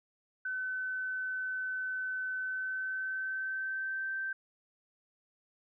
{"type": "tone with pitch glide", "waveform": "sine", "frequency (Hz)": [1517, 1557.8], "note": ["F#6", "G6"], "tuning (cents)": [43, -11], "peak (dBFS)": -33, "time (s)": [0.45, 4.33], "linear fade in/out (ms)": 5, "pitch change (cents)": 46, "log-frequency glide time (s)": [2.38, 4.14], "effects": []}